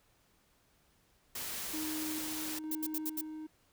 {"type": "noise", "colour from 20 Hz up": "white", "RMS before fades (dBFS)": -40, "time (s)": [1.35, 2.59], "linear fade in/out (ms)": 5}
{"type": "tone with tremolo", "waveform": "triangle", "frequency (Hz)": 311.1, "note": "D#4", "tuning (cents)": 0, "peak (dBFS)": -35, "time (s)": [1.73, 3.47], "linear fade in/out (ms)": 10, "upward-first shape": "square", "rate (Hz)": 1.1, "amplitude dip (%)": 35}
{"type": "noise bursts", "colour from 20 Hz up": "violet", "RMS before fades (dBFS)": -36, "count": 5, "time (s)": [2.71, 3.212], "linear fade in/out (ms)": 5, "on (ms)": 42, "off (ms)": 73}
{"effects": ["pink hiss -70 dBFS RMS until 3.72 s"]}